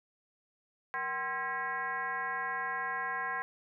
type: tone with frequency modulation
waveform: sine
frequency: 1342 Hz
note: E6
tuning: 31 cents sharp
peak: -32 dBFS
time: 0.94-3.42 s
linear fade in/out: 0 ms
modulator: 289 Hz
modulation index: 2.1
effects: none